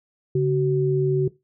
sine tone pair together, 140.9 / 376.2 Hz, C#3 / F#4, +29 / +29 cents, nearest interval octave + perfect fourth, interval 1700 cents, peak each -20 dBFS, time 0.35-1.28 s, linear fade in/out 5 ms, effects noise-tail reverb RT60 0.2 s tail -18 dB re dry

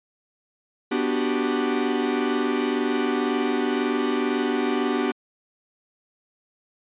45% pulse chord, G major seventh, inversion first, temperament equal, 246.9 / 293.7 / 370 / 392 Hz, B3 / D4 / F#4 / G4, 0 / 0 / 0 / 0 cents, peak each -26 / -27 / -29 / -27 dBFS, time 0.91-5.12 s, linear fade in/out 10 ms, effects resampled to 8000 Hz

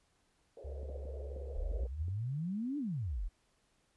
white band-pass noise, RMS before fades -50 dBFS, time 0.57-1.87 s, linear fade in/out 2 ms, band 410 to 570 Hz, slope 48 dB/octave
sine tone with pitch glide, 69.3 to 68.7 Hz, C#2 to C#2, 0 to -15 cents, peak -40 dBFS, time 0.64-2.03 s, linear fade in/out 10 ms, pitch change -15 cents, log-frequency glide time 0.8-1.07 s
clicks, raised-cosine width 3 ms, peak -40 dBFS, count 7, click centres 0.831 / 0.898 / 1.054 / 1.364 / 1.717 / 1.835 / 2.083 s
sine exponential two-way sweep, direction up then down, 35.65 to 302.9 to 35.65 Hz, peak -34 dBFS, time 1.55-3.29 s, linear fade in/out 20 ms, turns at 2.78 s
effects pink hiss -74 dBFS RMS until 3.96 s + resampled to 24000 Hz

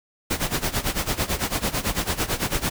pink noise with tremolo, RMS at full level -22 dBFS, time 0.3-2.7 s, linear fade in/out 10 ms, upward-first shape sine, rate 9 Hz, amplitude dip 85%, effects none

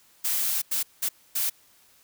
blue noise bursts at uneven times, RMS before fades -26 dBFS, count 4, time 0.24-0.62 / 0.71-0.83 / 1.02-1.09 / 1.35-1.5 s, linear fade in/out 10 ms, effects white hiss -59 dBFS RMS until 2.03 s

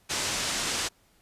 white low-pass noise, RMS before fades -30 dBFS, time 0.09-0.89 s, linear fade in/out 20 ms, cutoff 7900 Hz, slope 24 dB/octave, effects pink hiss -64 dBFS RMS until 1.21 s + resampled to 32000 Hz

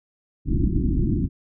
pink low-pass noise, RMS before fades -21 dBFS, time 0.45-1.29 s, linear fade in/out 50 ms, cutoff 350 Hz, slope 96 dB/octave, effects none

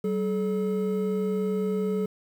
triangle tone pair together, 191.2 / 429.7 Hz, G3 / A4, -43 / -41 cents, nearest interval octave + major second, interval 1402 cents, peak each -25 dBFS, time 0.04-2.06 s, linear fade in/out 5 ms, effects 9-bit

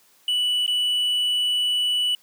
triangle tone with dropouts, 2960 Hz, F#7, in tune, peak -18 dBFS, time 0.28-2.15 s, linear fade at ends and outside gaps 2 ms, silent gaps 0.664-0.678 s, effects white hiss -58 dBFS RMS until 2.22 s + high-pass 150 Hz 12 dB/octave

